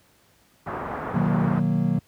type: low-pass noise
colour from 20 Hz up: white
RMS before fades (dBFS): -31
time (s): 0.66-1.6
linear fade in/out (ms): 10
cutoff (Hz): 1300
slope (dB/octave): 24
type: chord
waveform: triangle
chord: B major seventh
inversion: none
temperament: equal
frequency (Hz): 123.47 / 155.56 / 185 / 233.1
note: B2 / D#3 / F#3 / A#3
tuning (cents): 0 / 0 / 0 / 0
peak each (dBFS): -27 / -22 / -22 / -24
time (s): 1.14-1.99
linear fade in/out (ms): 5
effects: pink hiss -60 dBFS RMS until 2.07 s + high-pass 60 Hz 12 dB/octave